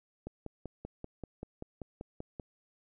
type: click train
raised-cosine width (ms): 2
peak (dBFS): -27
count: 12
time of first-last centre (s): 0.27-2.398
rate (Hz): 5.17
effects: none